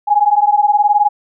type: beating tone pair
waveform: sine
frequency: 820 / 839 Hz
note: G#5 / G#5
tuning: -22 / +17 cents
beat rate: 19 Hz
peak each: -12 dBFS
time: 0.07-1.09 s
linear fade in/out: 20 ms
effects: none